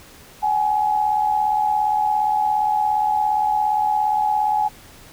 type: tone pair together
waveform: sine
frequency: 765 / 842.3 Hz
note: G5 / G#5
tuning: -42 / +24 cents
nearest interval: major second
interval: 166 cents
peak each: -24 / -17 dBFS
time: 0.42-4.69 s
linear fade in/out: 20 ms
effects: pink hiss -45 dBFS RMS until 5.12 s